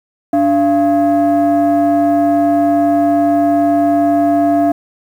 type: tone pair together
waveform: sine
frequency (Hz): 291.6 / 684.4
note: D4 / F5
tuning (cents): -12 / -35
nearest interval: octave + minor third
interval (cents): 1477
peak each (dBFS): -10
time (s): 0.33-4.72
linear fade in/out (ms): 5
effects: tanh soft clip ceiling -6 dBFS + 7-bit